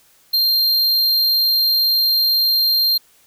square tone, 4186 Hz, C8, in tune, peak -14 dBFS, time 0.33-2.98 s, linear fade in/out 10 ms, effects white hiss -54 dBFS RMS until 3.26 s

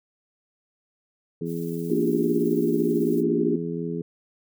harmonic tone, 83.9 Hz, E2, 31 cents sharp, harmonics 2 / 3 / 4 / 5, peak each -30 / -33 / -34 / -32 dBFS, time 1.41-4.02 s, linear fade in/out 5 ms
violet noise with tremolo, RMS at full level -45 dBFS, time 1.45-3.24 s, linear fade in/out 50 ms, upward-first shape sine, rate 18 Hz, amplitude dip 30%
sine chord, G minor seventh, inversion first, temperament equal with one note detuned, 233.1 / 293.7 / 349.2 / 401.4 Hz, Bb3 / D4 / F4 / G4, 0 / 0 / 0 / +41 cents, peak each -26 dBFS, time 1.9-3.56 s, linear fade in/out 5 ms
effects none

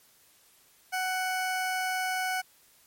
20% pulse tone, 744 Hz, F#5, 9 cents sharp, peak -23 dBFS, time 0.92-2.42 s, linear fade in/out 20 ms, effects white hiss -61 dBFS RMS until 2.86 s + MP3 64 kbps

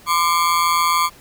40% pulse ring-modulated tone, 1108.7 Hz, C#6, in tune, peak -11 dBFS, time 0.06-1.1 s, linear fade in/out 50 ms, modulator 83.4 Hz, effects pink hiss -46 dBFS RMS until 1.2 s

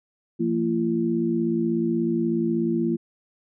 sine tone cluster, 171.6 / 228.1 / 339.9 Hz, F3 / A#3 / F4, -30 / -37 / -47 cents, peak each -28 / -24 / -24 dBFS, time 0.39-2.97 s, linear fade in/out 20 ms, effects none

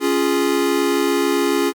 square chord, Db major, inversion none, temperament equal with one note detuned, 277.2 / 348.2 / 415.3 Hz, Db4 / F4 / Ab4, 0 / -5 / 0 cents, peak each -21 dBFS, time 0-1.73 s, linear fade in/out 50 ms, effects Opus 48 kbps

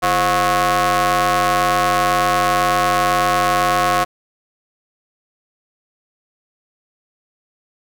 sawtooth ring-modulated tone, 190 Hz, F#3, 46 cents sharp, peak -7 dBFS, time 0.02-4.05 s, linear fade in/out 20 ms, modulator 906 Hz, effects none

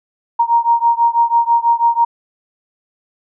sine beating tone pair, 932.3 / 938.4 Hz, A#5 / A#5, 0 / +11 cents, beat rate 6.1 Hz, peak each -13 / -14 dBFS, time 0.39-2.05 s, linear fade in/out 10 ms, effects none

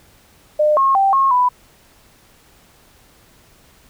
sine tone with pitch steps, 604 / 1082 / 782 / 1083 / 992 Hz, D5 / C#6 / G5 / C#6 / B5, +48 / -42 / -4 / -41 / +7 cents, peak -11 dBFS, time 0.59-1.49 s, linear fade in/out 10 ms, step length 180 ms, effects pink hiss -51 dBFS RMS until 3.89 s

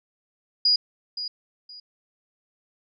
sine tone with echo, 4893 Hz, D#8, 30 cents flat, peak -16 dBFS, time 0.65-0.76 s, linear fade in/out 5 ms, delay 520 ms, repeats 2, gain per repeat -12 dB, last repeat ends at 1.8 s, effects none

